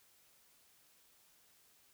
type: silence
effects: white hiss -68 dBFS RMS until 1.93 s